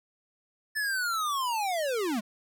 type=linear sweep; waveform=square; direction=down; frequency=1760 to 197.3 Hz; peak=-28 dBFS; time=0.75-2.21 s; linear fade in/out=20 ms; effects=none

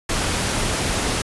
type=noise; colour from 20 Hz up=pink; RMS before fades=-22 dBFS; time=0.09-1.22 s; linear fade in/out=5 ms; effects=resampled to 24000 Hz

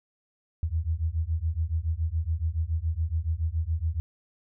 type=beating tone pair; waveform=sine; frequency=77.78 / 84.88 Hz; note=D#2 / F2; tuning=0 / -49 cents; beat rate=7.1 Hz; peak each=-28 dBFS; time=0.63-4 s; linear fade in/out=0 ms; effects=none

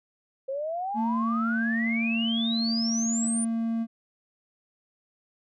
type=exponential sweep; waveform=sine; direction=up; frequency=523.3 to 9530 Hz; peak=-28 dBFS; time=0.48-3.45 s; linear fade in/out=10 ms
type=tone; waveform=triangle; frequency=228 Hz; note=A#3; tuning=38 cents flat; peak=-23 dBFS; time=0.94-3.87 s; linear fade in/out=50 ms
effects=none

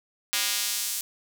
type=tone with high-pass filter sweep; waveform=square; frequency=110 Hz; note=A2; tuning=in tune; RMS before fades=-28 dBFS; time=0.33-1.01 s; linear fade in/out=0 ms; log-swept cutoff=2800 to 7400 Hz; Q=0.73; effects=none

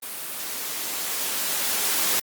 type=noise with level ramp; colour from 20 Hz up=white; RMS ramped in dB=-34 to -22 dBFS; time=0.02-2.2 s; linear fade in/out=10 ms; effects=high-pass 200 Hz 12 dB/octave + Opus 32 kbps

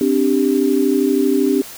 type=chord; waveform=sine; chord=C suspended second; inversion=none; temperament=just; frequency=261.6 / 294.3 / 392.4 Hz; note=C4 / D4 / G4; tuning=0 / +4 / +2 cents; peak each=-17 dBFS; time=0.01-1.62 s; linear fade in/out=2 ms; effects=white hiss -35 dBFS RMS until 1.77 s

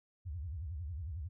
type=tone with vibrato; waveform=sine; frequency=79.7 Hz; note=D#2; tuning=42 cents sharp; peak=-38 dBFS; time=0.25-1.29 s; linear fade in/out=20 ms; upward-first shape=sine; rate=11 Hz; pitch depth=280 cents each way; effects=none

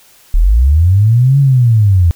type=linear two-way sweep; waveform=sine; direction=up then down; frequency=34.65 to 141.8 to 81.6 Hz; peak=-5 dBFS; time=0.34-2.11 s; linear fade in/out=0 ms; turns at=1.39 s; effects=white hiss -45 dBFS RMS until 2.15 s

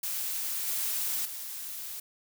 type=noise with level steps; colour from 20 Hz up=blue; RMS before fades=-33 / -31 / -39 dBFS; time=0.03-2 s; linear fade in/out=5 ms; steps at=0.67 / 1.25 s; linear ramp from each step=5 ms; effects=none

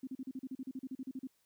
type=tone bursts; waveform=sine; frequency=261.6 Hz; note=C4; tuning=in tune; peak=-38 dBFS; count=16; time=0.03-1.272 s; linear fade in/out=5 ms; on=42 ms; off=38 ms; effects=white hiss -75 dBFS RMS until 1.45 s

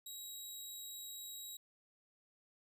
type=tone; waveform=15% pulse; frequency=3837 Hz; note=A#7; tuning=49 cents sharp; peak=-39 dBFS; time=0.06-1.57 s; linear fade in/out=5 ms; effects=none

